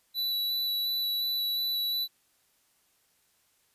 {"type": "tone with vibrato", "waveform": "square", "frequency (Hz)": 3951, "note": "B7", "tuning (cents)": 0, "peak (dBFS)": -28, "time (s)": [0.14, 2.08], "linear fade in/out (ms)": 50, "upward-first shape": "square", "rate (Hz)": 2.8, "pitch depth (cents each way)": 8, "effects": ["white hiss -69 dBFS RMS until 3.74 s", "resampled to 32000 Hz"]}